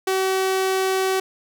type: tone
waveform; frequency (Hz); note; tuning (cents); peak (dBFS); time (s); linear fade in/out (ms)
sawtooth; 380; F#4; +46; -15; 0.07-1.2; 5
effects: none